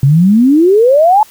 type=exponential sweep; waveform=sine; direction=up; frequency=130.9 to 883 Hz; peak=-4 dBFS; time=0.03-1.23 s; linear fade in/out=2 ms; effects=white hiss -41 dBFS RMS until 1.3 s